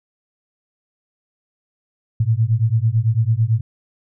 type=beating tone pair; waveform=sine; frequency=108.3 / 117.3 Hz; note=A2 / A#2; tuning=-27 / +11 cents; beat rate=9 Hz; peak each=-17 dBFS; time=2.2-3.61 s; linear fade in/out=5 ms; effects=none